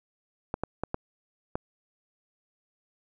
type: clicks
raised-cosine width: 1 ms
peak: -15 dBFS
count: 5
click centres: 0.541 / 0.636 / 0.836 / 0.944 / 1.555 s
effects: none